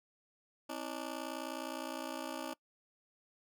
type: ring-modulated tone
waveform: 15% pulse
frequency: 293.2 Hz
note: D4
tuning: 3 cents flat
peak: -30 dBFS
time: 0.69-2.54 s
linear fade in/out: 10 ms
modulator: 29.8 Hz
effects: noise-tail reverb RT60 0.1 s tail -23 dB re dry